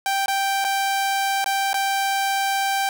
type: tone with dropouts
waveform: sawtooth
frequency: 784 Hz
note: G5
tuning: in tune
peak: -16 dBFS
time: 0.06-2.89 s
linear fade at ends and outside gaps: 1 ms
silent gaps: 0.26-0.281 / 0.643-0.648 / 1.443-1.46 / 1.731-1.742 s
effects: none

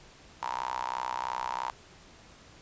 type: tone with high-pass filter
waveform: sawtooth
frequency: 63 Hz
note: B1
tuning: 35 cents sharp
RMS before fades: -34 dBFS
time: 0.42-1.7 s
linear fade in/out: 0 ms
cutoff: 930 Hz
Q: 9.8
effects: pink hiss -54 dBFS RMS until 2.61 s + resampled to 16000 Hz

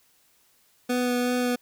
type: tone with vibrato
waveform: 25% pulse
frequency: 246.9 Hz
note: B3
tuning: in tune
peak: -19 dBFS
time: 0.89-1.56 s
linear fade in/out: 10 ms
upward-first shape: sine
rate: 2.7 Hz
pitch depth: 10 cents each way
effects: white hiss -63 dBFS RMS until 1.61 s

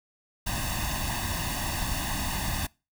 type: noise with comb filter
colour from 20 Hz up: pink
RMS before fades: -30 dBFS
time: 0.46-2.67 s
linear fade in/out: 10 ms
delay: 1.1 ms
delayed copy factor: +0.9
effects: noise-tail reverb RT60 0.3 s tail -25 dB re dry

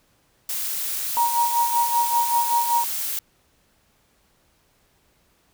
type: noise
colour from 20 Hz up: blue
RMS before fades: -27 dBFS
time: 0.49-3.19 s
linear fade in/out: 2 ms
type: tone with tremolo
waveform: sine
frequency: 944 Hz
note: A#5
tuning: 22 cents sharp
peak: -16 dBFS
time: 1.17-2.84 s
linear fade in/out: 0 ms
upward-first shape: sine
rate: 5.2 Hz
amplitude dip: 65%
effects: pink hiss -63 dBFS RMS until 5.53 s

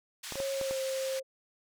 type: band-pass noise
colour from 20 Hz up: white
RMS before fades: -42 dBFS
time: 0.23-1.2 s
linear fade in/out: 10 ms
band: 1300 to 7400 Hz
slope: 12 dB/octave
type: clicks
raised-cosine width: 1 ms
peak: -25 dBFS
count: 5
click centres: 0.323 / 0.356 / 0.402 / 0.613 / 0.71 s
type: tone with pitch glide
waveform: sine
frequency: 545 to 530.7 Hz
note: C#5 to C5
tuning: -29 to +24 cents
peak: -31 dBFS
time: 0.35-1.23 s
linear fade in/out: 50 ms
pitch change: -47 cents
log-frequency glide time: 0.53-0.78 s
effects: none

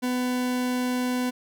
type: tone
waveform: 40% pulse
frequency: 250 Hz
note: B3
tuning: 21 cents sharp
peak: -23 dBFS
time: 0.02-1.31 s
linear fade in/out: 20 ms
effects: none

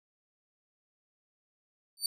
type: tone with exponential growth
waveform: 25% pulse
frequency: 4565 Hz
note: D8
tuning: 50 cents flat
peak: -19 dBFS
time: 1.97-2.06 s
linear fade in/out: 2 ms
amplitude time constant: 19 ms
effects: none

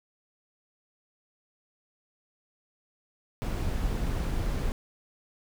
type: noise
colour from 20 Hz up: brown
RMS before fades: -29 dBFS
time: 3.42-4.72 s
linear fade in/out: 0 ms
effects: none

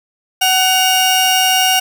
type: tone pair together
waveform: sawtooth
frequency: 749 / 2828 Hz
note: F#5 / F7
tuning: +21 / +21 cents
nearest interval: octave + major seventh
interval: 2300 cents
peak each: -10 dBFS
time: 0.41-1.8 s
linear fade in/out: 10 ms
effects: none

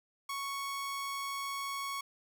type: tone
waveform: sawtooth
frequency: 1108.7 Hz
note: C#6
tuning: in tune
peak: -32 dBFS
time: 0.29-2.01 s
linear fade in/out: 5 ms
effects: none

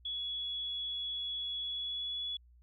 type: tone with pitch glide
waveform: sine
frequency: 3376 to 3399 Hz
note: G#7 to G#7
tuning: +28 to +39 cents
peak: -35 dBFS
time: 0.05-2.37 s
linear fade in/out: 5 ms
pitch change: +11 cents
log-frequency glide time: 1.6-2.2 s
effects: added 60 Hz sine -58 dBFS peak until 2.62 s

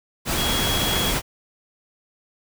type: tone in noise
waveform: sine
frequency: 3322 Hz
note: G#7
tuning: in tune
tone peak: -25 dBFS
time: 0.35-1.14 s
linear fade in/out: 50 ms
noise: pink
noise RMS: -23 dBFS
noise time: 0.25-1.22 s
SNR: -5 dB
effects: none

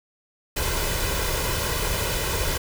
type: noise with comb filter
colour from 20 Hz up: pink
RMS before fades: -25 dBFS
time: 0.56-2.58 s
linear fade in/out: 10 ms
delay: 2 ms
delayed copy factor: +0.6
effects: none

